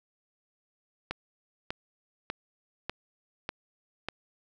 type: click train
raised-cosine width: 0.3 ms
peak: -16 dBFS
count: 6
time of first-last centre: 1.11-4.086 s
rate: 1.68 Hz
effects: none